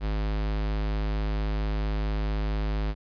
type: tone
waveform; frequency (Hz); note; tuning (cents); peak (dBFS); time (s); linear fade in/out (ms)
square; 52.2; G#1; +10; -26; 0-2.95; 50
effects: resampled to 11025 Hz